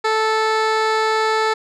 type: tone with low-pass filter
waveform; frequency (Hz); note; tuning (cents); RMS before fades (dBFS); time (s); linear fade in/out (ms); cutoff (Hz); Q
15% pulse; 438.5; A4; -6; -18; 0.04-1.54; 10; 4700; 0.81
effects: none